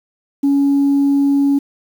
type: tone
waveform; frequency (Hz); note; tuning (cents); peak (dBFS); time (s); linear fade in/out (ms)
sine; 280; C#4; +18; -9; 0.43-1.59; 10
effects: tanh soft clip ceiling -8 dBFS + 7-bit